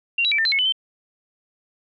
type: tone with pitch steps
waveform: sine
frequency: 2764 / 3907 / 2322 / 1800 / 4085 / 2191 / 3006 / 3099 Hz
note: F7 / B7 / D7 / A6 / C8 / C#7 / F#7 / G7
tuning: -19 / -19 / -20 / +39 / -42 / -21 / +27 / -21 cents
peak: -17 dBFS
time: 0.18-0.724 s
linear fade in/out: 5 ms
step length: 68 ms
effects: none